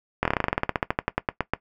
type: slowing click train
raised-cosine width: 0.5 ms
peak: -6 dBFS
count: 22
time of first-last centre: 0.23-1.536 s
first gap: 23 ms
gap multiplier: 1.09
effects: noise-tail reverb RT60 0.1 s tail -18 dB re dry